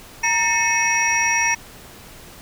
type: tone cluster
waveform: sine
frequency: 930 / 1805 / 2188 / 2561 / 5720 Hz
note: A#5 / A6 / C#7 / D#7 / F8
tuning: -4 / +44 / -23 / +49 / +41 cents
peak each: -22 dBFS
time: 0.23-1.55 s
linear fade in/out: 10 ms
effects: tanh soft clip ceiling -8 dBFS + pink hiss -42 dBFS RMS until 2.41 s